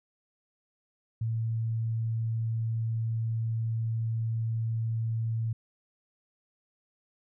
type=tone; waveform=sine; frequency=113.2 Hz; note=A2; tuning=50 cents sharp; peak=-27 dBFS; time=1.21-5.53 s; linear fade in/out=5 ms; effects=none